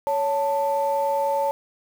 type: tone pair together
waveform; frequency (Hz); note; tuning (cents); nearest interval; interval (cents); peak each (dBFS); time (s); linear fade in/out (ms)
sine; 559 / 885; C#5 / A5; +14 / +10; minor sixth; 796; -22; 0.07-1.51; 0
effects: tanh soft clip ceiling -13 dBFS + 7-bit